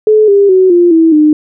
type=tone with pitch steps; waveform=sine; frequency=429.7 / 400.9 / 374.1 / 349 / 325.7 / 303.8 Hz; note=A4 / G4 / F#4 / F4 / E4 / D#4; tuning=-41 / +39 / +19 / -1 / -21 / -41 cents; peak=-3 dBFS; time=0.07-1.33 s; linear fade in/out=2 ms; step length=210 ms; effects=none